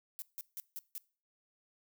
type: noise bursts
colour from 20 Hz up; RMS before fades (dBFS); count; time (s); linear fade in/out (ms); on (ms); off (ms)
violet; -42; 5; 0.19-0.98; 0; 30; 160
effects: noise-tail reverb RT60 0.4 s tail -22 dB re dry